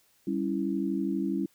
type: chord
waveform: sine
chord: C# diminished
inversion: second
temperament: equal with one note detuned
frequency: 196.56 / 277.2 / 329.6 Hz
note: G3 / C#4 / E4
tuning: +5 / 0 / 0 cents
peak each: -31 dBFS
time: 0.27-1.46 s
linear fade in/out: 5 ms
effects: white hiss -66 dBFS RMS until 1.54 s